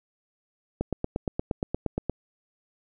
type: click train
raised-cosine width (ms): 2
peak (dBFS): -13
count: 12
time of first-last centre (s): 0.81-2.097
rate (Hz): 8.55
effects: none